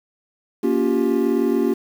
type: chord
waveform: triangle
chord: G half-diminished seventh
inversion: first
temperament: just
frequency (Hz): 235.2 / 282.2 / 352.8 / 392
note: Bb3 / Db4 / F4 / G4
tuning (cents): +16 / +31 / +18 / 0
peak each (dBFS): -20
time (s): 0.63-1.74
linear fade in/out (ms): 10
effects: 7-bit